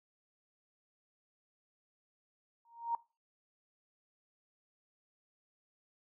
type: tone with exponential growth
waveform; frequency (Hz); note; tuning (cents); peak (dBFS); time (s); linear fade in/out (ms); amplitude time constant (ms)
sine; 932; A#5; -1; -28; 2.65-2.95; 2; 65
effects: noise-tail reverb RT60 0.3 s tail -21 dB re dry